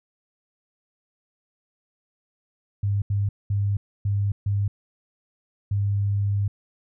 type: tone bursts at uneven times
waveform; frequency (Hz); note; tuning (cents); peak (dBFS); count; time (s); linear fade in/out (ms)
sine; 100.8; G2; +49; -20; 6; 2.83-3.02 / 3.1-3.29 / 3.5-3.77 / 4.05-4.32 / 4.46-4.68 / 5.71-6.48; 5
effects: none